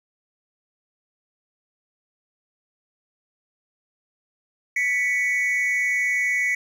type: tone pair together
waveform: triangle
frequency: 1972.1 / 2232 Hz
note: B6 / C#7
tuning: -3 / +11 cents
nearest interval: major second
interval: 214 cents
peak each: -21 dBFS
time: 4.76-6.55 s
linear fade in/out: 5 ms
effects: none